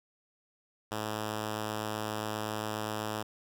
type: tone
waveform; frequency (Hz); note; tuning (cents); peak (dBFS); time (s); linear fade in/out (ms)
5% pulse; 107.6; A2; -38; -22; 0.91-3.23; 10
effects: none